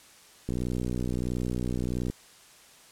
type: click train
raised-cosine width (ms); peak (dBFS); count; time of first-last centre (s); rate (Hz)
3; -18; 100; 0.49-2.1; 61.5
effects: white hiss -54 dBFS RMS until 2.91 s + low-pass 10000 Hz 12 dB/octave